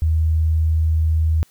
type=tone; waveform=sine; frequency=79.6 Hz; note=D#2; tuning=40 cents sharp; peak=-14 dBFS; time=0.02-1.43 s; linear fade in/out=0 ms; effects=white hiss -56 dBFS RMS until 1.5 s